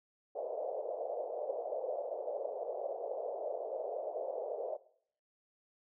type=band-pass noise; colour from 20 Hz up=white; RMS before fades=-39 dBFS; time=0.35-4.77 s; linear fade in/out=10 ms; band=470 to 660 Hz; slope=48 dB/octave; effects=noise-tail reverb RT60 0.6 s tail -18 dB re dry